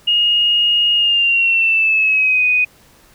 sine tone with pitch glide, 2861 to 2491 Hz, F7 to D#7, +41 to +1 cents, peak -11 dBFS, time 0.07-2.65 s, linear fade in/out 10 ms, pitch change -240 cents, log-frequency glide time 0.95-2.45 s, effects pink hiss -49 dBFS RMS until 3.14 s

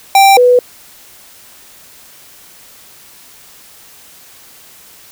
square / sine tone pair in turn, 784 / 493.9 Hz, G5 / B4, 0 / 0 cents, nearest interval minor sixth, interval 800 cents, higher first, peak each -4 / -4 dBFS, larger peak neither, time 0.15-0.37 / 0.37-0.59 s, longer neither, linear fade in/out 2 ms, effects white hiss -40 dBFS RMS until 5.11 s

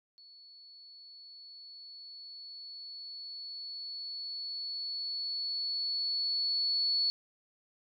sine tone with level ramp, 4416 Hz, C#8, 7 cents flat, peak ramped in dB -53 to -26 dBFS, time 0.18-7.1 s, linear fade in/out 0 ms, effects none

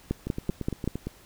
two click trains, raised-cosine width 3 ms, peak -18 / -13 dBFS, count 8 / 5, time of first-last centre 0.27-1.07 / 0.11-0.876 s, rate 8.75 / 5.22 Hz, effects pink hiss -54 dBFS RMS until 1.25 s

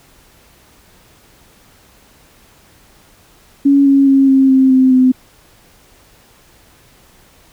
sine tone with pitch steps, 279.6 / 275.6 / 271.6 / 267.7 / 263.9 / 260.1 / 256.4 Hz, C#4 / C#4 / C#4 / C4 / C4 / C4 / C4, +15 / -10 / -35 / +40 / +15 / -10 / -35 cents, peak -6 dBFS, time 3.65-5.12 s, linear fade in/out 10 ms, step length 210 ms, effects pink hiss -48 dBFS RMS until 7.52 s

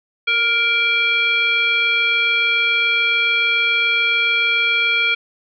sine tone with frequency modulation, 2349 Hz, D7, in tune, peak -14 dBFS, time 0.27-5.15 s, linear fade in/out 10 ms, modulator 945 Hz, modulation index 0.92, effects none

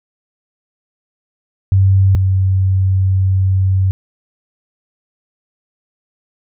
sine tone pair in turn, 96.3 / 94.97 Hz, G2 / F#2, -30 / +46 cents, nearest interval unison, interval 24 cents, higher first, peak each -7 / -10 dBFS, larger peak first, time 1.72-2.15 / 2.15-3.91 s, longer second, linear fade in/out 0 ms, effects none

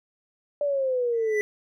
sine exponential sweep, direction down, 587.3 to 415.3 Hz, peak -22 dBFS, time 0.61-1.41 s, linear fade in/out 2 ms
triangle tone with exponential growth, 1985 Hz, B6, 8 cents sharp, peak -22 dBFS, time 1.13-1.41 s, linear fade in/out 0 ms, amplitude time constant 60 ms
effects none

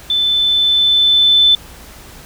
sine tone with level ramp, 3520 Hz, A7, in tune, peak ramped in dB -12 to -6 dBFS, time 0.1-1.55 s, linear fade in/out 2 ms, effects added 58 Hz sine -41 dBFS peak until 2.25 s + pink hiss -38 dBFS RMS until 2.25 s

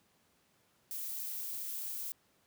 violet noise, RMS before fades -40 dBFS, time 0.91-2.12 s, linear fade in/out 0 ms, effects pink hiss -71 dBFS RMS until 2.46 s + high-pass 100 Hz 12 dB/octave

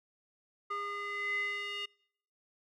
square tone with band-pass filter sweep, 407.2 Hz, G#4, 34 cents flat, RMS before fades -37 dBFS, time 0.7-1.86 s, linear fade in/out 10 ms, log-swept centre 1400 to 2700 Hz, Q 7.2, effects noise-tail reverb RT60 0.7 s tail -26 dB re dry

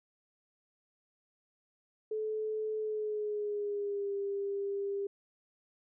sine tone with pitch glide, 432.7 to 399.1 Hz, A4 to G4, -29 to +31 cents, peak -32 dBFS, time 2.11-5.07 s, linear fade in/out 5 ms, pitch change -140 cents, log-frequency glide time 2.78-4.14 s, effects none

